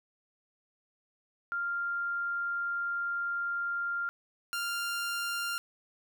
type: tone pair in turn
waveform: sine / sawtooth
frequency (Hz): 1395 / 1395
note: F6 / F6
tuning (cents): -2 / -2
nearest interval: unison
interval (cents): 0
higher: neither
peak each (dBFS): -30 / -28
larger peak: second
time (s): 1.52-4.09 / 4.53-5.58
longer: first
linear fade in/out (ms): 0
effects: none